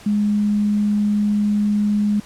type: tone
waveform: sine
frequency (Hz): 207.7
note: G#3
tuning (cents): 0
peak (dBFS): -15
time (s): 0.06-2.2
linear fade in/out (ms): 5
effects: pink hiss -43 dBFS RMS until 2.25 s + low-pass 10000 Hz 12 dB/octave